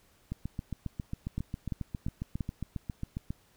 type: two click trains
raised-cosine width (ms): 5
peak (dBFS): -22 / -20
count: 23 / 4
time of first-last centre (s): 0.32-3.305 / 1.38-2.407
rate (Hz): 7.37 / 2.92
effects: pink hiss -65 dBFS RMS until 3.56 s